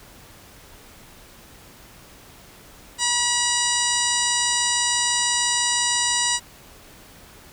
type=harmonic tone with a mistuned harmonic; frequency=966 Hz; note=B5; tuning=39 cents flat; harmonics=1 / 2 / 3 / 4 / 5 / 6 / 7 / 8 / 9; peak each=-28 / -28 / -28 / -28 / -28 / -28 / -28 / -28 / -28 dBFS; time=2.98-6.4 s; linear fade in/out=50 ms; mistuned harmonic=7; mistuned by=+83 cents; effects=pink hiss -47 dBFS RMS until 7.52 s